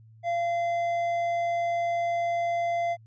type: tone with hard clipping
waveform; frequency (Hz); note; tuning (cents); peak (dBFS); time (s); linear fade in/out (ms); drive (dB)
sine; 687; F5; -29; -26; 0.23-2.97; 50; 6
effects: added 111 Hz sine -50 dBFS peak until 3.06 s + resampled to 16000 Hz